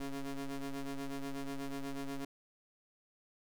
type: ring-modulated tone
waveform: 40% pulse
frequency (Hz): 139.1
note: C#3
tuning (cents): +6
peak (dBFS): -34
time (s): 0-2.25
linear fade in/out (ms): 5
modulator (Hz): 135
effects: none